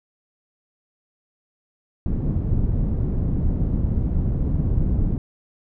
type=low-pass noise; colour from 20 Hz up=pink; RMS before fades=-21 dBFS; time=2.06-5.18 s; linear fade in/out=2 ms; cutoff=190 Hz; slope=12 dB/octave; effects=none